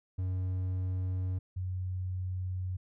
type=tone pair in turn; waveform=triangle / sine; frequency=92.5 / 92.18 Hz; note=F#2 / F#2; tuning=0 / -6 cents; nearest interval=unison; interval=6 cents; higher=first; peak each=-28 / -32 dBFS; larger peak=first; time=0.18-1.39 / 1.56-2.77 s; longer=neither; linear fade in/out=10 ms; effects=none